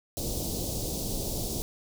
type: band-stop noise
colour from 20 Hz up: pink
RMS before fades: -32 dBFS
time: 0.17-1.62 s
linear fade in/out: 0 ms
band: 640 to 4200 Hz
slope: 24 dB/octave
effects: none